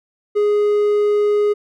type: tone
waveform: triangle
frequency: 415.3 Hz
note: G#4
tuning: in tune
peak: -11 dBFS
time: 0.35-1.54 s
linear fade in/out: 20 ms
effects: none